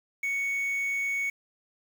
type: tone with quantisation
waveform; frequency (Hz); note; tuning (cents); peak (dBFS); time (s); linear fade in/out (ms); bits
triangle; 2223; C#7; +4; -25; 0.23-1.3; 5; 8
effects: none